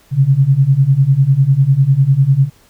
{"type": "beating tone pair", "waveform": "sine", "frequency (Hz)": [130.9, 140.9], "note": ["C3", "C#3"], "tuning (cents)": [1, 29], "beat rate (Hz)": 10, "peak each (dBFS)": [-12, -10], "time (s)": [0.11, 2.5], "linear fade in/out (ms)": 50, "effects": ["pink hiss -50 dBFS RMS until 2.69 s"]}